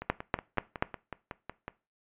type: two click trains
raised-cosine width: 0.5 ms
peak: -10 / -22 dBFS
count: 4 / 10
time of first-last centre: 0.1-0.825 / 0.02-1.681 s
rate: 4.14 / 5.42 Hz
effects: noise-tail reverb RT60 0.3 s tail -19 dB re dry + resampled to 8000 Hz